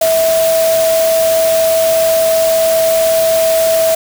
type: tone in noise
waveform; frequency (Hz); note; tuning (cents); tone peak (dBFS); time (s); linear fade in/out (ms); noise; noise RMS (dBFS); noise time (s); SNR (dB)
sine; 652; E5; -19; -9; 0.01-3.95; 5; white; -20; 0.01-3.95; +8
effects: none